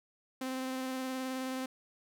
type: tone with vibrato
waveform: sawtooth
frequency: 260 Hz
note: C4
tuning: 11 cents flat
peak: -31 dBFS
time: 0.41-1.66 s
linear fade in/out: 5 ms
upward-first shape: sine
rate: 19 Hz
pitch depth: 15 cents each way
effects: none